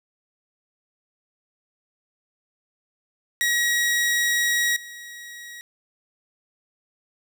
sawtooth tone with level steps, 1905 Hz, A#6, 37 cents sharp, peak -16 / -34 dBFS, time 3.41-5.61 s, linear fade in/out 0 ms, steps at 4.76 s, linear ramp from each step 5 ms, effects none

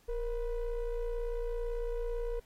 triangle ring-modulated tone, 250 Hz, B3, 21 cents sharp, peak -27 dBFS, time 0.08-2.4 s, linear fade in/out 10 ms, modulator 221 Hz, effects pink hiss -66 dBFS RMS until 2.45 s + AAC 48 kbps

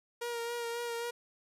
sawtooth tone with vibrato, 471.2 Hz, A#4, 19 cents sharp, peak -31 dBFS, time 0.21-1.11 s, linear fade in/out 10 ms, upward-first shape sine, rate 3.7 Hz, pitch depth 24 cents each way, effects resampled to 32000 Hz + 12-bit

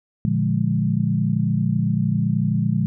sine chord, Bb dominant seventh, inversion none, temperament equal, 116.54 / 146.83 / 174.61 / 207.7 Hz, Bb2 / D3 / F3 / Ab3, 0 / 0 / 0 / 0 cents, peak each -23 dBFS, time 0.25-2.86 s, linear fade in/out 0 ms, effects none

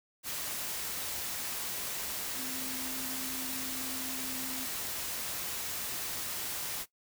sine tone in noise, 260 Hz, C4, 11 cents flat, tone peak -43 dBFS, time 2.35-4.68 s, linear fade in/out 50 ms, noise white, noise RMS -37 dBFS, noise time 0.23-6.86 s, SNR -9 dB, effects noise-tail reverb RT60 0.1 s tail -17 dB re dry

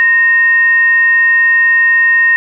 sine tone with frequency modulation, 1852 Hz, A#6, 12 cents flat, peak -6 dBFS, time 0-2.36 s, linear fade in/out 0 ms, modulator 815 Hz, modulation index 0.2, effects none

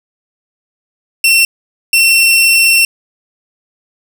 sawtooth tone bursts at uneven times, 2709 Hz, E7, 47 cents sharp, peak -3 dBFS, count 2, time 1.24-1.45 / 1.93-2.85 s, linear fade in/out 2 ms, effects none

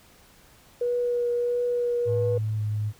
sine tone with vibrato, 483.4 Hz, B4, 37 cents flat, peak -22 dBFS, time 0.81-2.38 s, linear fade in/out 5 ms, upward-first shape triangle, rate 1.5 Hz, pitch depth 14 cents each way
sine tone with pitch glide, 108.1 to 105.94 Hz, A2 to G#2, -30 to +35 cents, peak -24 dBFS, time 2.05-2.93 s, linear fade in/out 50 ms, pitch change -35 cents, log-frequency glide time 2.56-2.61 s
effects tanh soft clip ceiling -14 dBFS + pink hiss -55 dBFS RMS until 2.99 s

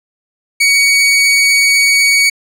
sawtooth tone, 2246 Hz, C#7, 22 cents sharp, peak -4 dBFS, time 0.6-2.3 s, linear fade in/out 10 ms, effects low-pass 11000 Hz 12 dB/octave

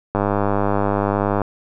click train, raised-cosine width 1 ms, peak -5 dBFS, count 129, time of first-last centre 0.15-1.417 s, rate 101 Hz, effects none

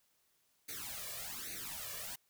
white noise with flanger, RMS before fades -44 dBFS, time 0.68-2.16 s, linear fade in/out 10 ms, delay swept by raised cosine 0.47 to 1.77 ms, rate 1.2 Hz, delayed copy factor +1, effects white hiss -75 dBFS RMS until 2.29 s

